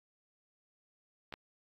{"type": "clicks", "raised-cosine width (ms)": 0.3, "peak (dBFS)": [-28, -25], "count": 2, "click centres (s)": [1.325, 1.339], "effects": ["AAC 32 kbps"]}